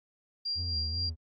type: tone with tremolo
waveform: sine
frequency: 4762 Hz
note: D8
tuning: 23 cents sharp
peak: -29 dBFS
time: 0.45-1.1 s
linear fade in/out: 10 ms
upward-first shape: triangle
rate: 3.8 Hz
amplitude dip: 55%
type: tone with vibrato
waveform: triangle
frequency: 81.8 Hz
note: E2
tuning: 13 cents flat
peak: -31 dBFS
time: 0.55-1.16 s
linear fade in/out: 50 ms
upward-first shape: sine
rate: 2.7 Hz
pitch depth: 110 cents each way
effects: AAC 64 kbps